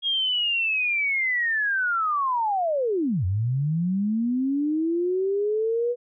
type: linear two-way sweep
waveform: sine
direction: down then up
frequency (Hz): 3285 to 87.31 to 490.7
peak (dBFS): -21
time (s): 0.02-5.96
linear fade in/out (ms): 50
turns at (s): 3.25
effects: none